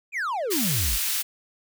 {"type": "exponential sweep", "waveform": "triangle", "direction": "down", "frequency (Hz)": [2545, 40.42], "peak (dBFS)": -23, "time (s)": [0.12, 0.99], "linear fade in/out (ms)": 50}
{"type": "high-pass noise", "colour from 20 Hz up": "white", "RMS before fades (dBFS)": -26, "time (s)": [0.5, 1.23], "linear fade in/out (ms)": 20, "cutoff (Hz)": 1800, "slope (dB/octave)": 12}
{"effects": []}